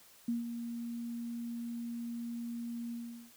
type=tone with ADSR envelope; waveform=sine; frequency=235 Hz; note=A#3; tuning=14 cents sharp; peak=-29 dBFS; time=0.28-3.32 s; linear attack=6 ms; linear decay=150 ms; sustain=-8 dB; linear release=400 ms; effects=white hiss -60 dBFS RMS until 3.36 s